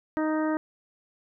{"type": "harmonic tone", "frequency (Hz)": 311.1, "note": "D#4", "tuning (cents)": 0, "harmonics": [1, 2, 3, 4, 5, 6], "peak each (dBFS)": [-25, -31, -35, -37, -39, -41], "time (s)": [0.17, 0.57], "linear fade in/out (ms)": 0, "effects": []}